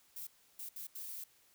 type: noise bursts at uneven times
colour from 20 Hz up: violet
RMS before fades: -45 dBFS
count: 4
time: 0.16-0.27 / 0.59-0.69 / 0.76-0.87 / 0.95-1.24 s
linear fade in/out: 5 ms
effects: white hiss -68 dBFS RMS until 1.54 s